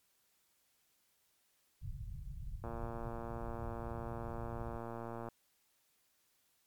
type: low-pass noise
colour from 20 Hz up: pink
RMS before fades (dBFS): -45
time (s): 1.81-4.78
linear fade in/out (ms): 20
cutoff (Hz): 150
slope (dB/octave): 48
type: click train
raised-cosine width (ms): 1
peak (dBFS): -30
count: 308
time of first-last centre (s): 2.64-5.287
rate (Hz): 116
effects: white hiss -75 dBFS RMS until 6.66 s + MP3 96 kbps